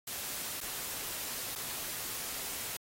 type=noise with dropouts; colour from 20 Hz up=white; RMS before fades=-39 dBFS; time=0.07-2.77 s; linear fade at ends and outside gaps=5 ms; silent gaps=0.606-0.611 / 1.554-1.558 s; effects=AAC 48 kbps